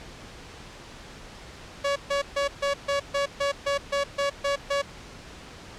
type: tone bursts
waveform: sawtooth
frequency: 563 Hz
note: C#5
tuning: 27 cents sharp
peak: -19 dBFS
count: 12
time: 1.84-4.82 s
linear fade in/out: 10 ms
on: 120 ms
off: 140 ms
effects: pink hiss -44 dBFS RMS until 5.78 s + low-pass 6000 Hz 12 dB/octave

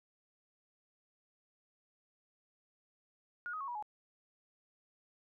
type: tone with pitch steps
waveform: sine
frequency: 1436 / 1257.4 / 1100.9 / 964 / 844 Hz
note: F6 / D#6 / C#6 / B5 / G#5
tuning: +48 / +18 / -12 / -42 / +28 cents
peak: -38 dBFS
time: 3.46-3.825 s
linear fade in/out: 0 ms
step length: 73 ms
effects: none

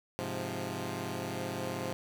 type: chord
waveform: 10% pulse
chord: F minor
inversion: first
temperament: equal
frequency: 103.83 / 130.81 / 174.61 Hz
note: Ab2 / C3 / F3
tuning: 0 / 0 / 0 cents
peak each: -31 dBFS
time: 0.19-1.93 s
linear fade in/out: 0 ms
effects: none

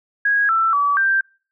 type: tone with pitch steps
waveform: sine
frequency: 1649 / 1333 / 1146 / 1576 Hz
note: G#6 / E6 / D6 / G6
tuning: -13 / +19 / -43 / +9 cents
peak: -14 dBFS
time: 0.25-1.21 s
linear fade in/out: 5 ms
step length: 240 ms
effects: noise-tail reverb RT60 0.4 s tail -26 dB re dry

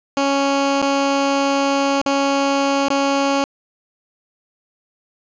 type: tone with dropouts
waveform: 15% pulse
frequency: 277.2 Hz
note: C#4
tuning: in tune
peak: -9 dBFS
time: 0.17-3.44 s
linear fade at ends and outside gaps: 1 ms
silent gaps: 0.817-0.825 / 2.015-2.061 / 2.884-2.903 s
effects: resampled to 16000 Hz + 8-bit

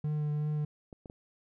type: tone with vibrato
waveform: triangle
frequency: 150 Hz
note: D3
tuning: 37 cents sharp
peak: -27 dBFS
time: 0.04-0.65 s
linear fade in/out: 5 ms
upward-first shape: triangle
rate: 2.7 Hz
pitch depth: 18 cents each way
type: clicks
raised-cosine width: 2 ms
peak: -33 dBFS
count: 3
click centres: 0.928 / 1.058 / 1.099 s
effects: none

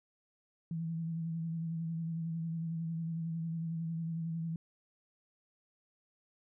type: tone with vibrato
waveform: sine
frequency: 164.4 Hz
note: E3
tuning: 4 cents flat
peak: -34 dBFS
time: 0.71-4.56 s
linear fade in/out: 2 ms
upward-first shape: sine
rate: 11 Hz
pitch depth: 31 cents each way
effects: none

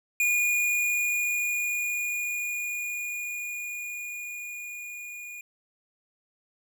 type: tone with level ramp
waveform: square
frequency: 2439 Hz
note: D#7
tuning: 35 cents flat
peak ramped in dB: -22 to -39 dBFS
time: 0.2-5.41 s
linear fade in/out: 2 ms
effects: none

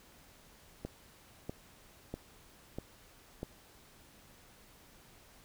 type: click train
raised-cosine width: 2 ms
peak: -25 dBFS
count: 5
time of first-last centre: 0.85-3.431 s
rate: 1.55 Hz
effects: pink hiss -60 dBFS RMS until 5.44 s

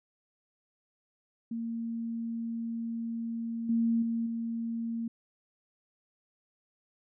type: tone with level steps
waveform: sine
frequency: 230 Hz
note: A#3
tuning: 23 cents flat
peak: -32 / -24 / -28 / -31 dBFS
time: 1.51-5.08 s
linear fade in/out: 5 ms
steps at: 3.69 / 4.02 / 4.26 s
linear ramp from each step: 5 ms
effects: none

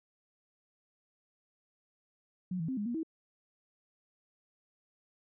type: tone with pitch steps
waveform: sine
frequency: 182.3 / 162.7 / 261.8 / 206.7 / 238.5 / 322.3 Hz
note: F#3 / E3 / C4 / G#3 / A#3 / E4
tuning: -25 / -22 / +1 / -8 / +40 / -39 cents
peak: -32 dBFS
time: 2.51-3.032 s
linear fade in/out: 5 ms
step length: 87 ms
effects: none

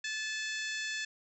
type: harmonic tone with a mistuned harmonic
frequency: 869 Hz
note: A5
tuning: 22 cents flat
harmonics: 2 / 3 / 4 / 5 / 6 / 7 / 8 / 9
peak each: -37 / -41 / -43 / -45 / -47 / -48 / -49 / -50 dBFS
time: 0.04-1.05 s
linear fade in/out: 5 ms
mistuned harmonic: 9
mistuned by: -49 cents
effects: none

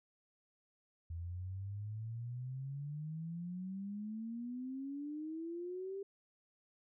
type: exponential sweep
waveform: sine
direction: up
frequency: 82.41 to 398.6 Hz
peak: -40 dBFS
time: 1.1-6.03 s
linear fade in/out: 5 ms
effects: none

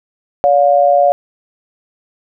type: tone pair together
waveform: sine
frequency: 571.3 / 710 Hz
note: D5 / F5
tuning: -48 / +28 cents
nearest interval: major third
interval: 376 cents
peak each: -10 dBFS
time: 0.44-1.12 s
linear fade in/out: 0 ms
effects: none

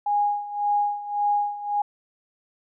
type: tone with tremolo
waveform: sine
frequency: 823 Hz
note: G#5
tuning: 16 cents flat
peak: -18 dBFS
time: 0.06-1.82 s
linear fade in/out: 5 ms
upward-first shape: sine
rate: 1.8 Hz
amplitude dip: 80%
effects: none

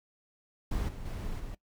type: noise with level steps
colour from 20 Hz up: brown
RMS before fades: -31 / -41 / -36 / -40 dBFS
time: 0.71-1.55 s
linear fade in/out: 5 ms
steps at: 0.88 / 1.05 / 1.39 s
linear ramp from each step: 10 ms
effects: noise-tail reverb RT60 0.1 s tail -20 dB re dry

